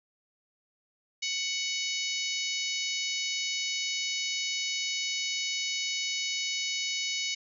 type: harmonic tone with a mistuned harmonic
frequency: 742 Hz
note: F#5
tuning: 5 cents sharp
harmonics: 3 / 4 / 5 / 6 / 7 / 8 / 9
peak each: -35 / -36 / -37 / -38 / -38 / -39 / -40 dBFS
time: 1.22-7.35 s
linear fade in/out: 10 ms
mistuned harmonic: 5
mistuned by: +36 cents
effects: none